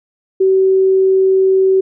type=tone; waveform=sine; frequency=381.1 Hz; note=G4; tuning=49 cents flat; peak=-8 dBFS; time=0.4-1.81 s; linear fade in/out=10 ms; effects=none